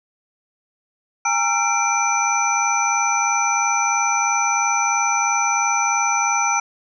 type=tone cluster; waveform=sine; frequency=814 / 917 / 1355 / 2351 / 5960 Hz; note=G#5 / A#5 / E6 / D7 / F#8; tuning=-35 / -29 / +47 / +1 / +12 cents; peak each=-23 dBFS; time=1.25-6.6 s; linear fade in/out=5 ms; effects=none